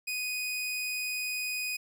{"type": "tone", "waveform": "sawtooth", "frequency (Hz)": 2490, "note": "D#7", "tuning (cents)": 1, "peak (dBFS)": -28, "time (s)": [0.07, 1.77], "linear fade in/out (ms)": 10, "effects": []}